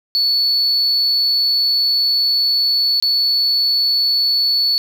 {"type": "tone with dropouts", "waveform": "sine", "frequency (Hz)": 4435, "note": "C#8", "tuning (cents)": 0, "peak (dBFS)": -11, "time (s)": [0.15, 4.78], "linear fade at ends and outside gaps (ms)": 0, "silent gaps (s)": [3, 3.025], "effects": ["tanh soft clip ceiling -11 dBFS", "7-bit"]}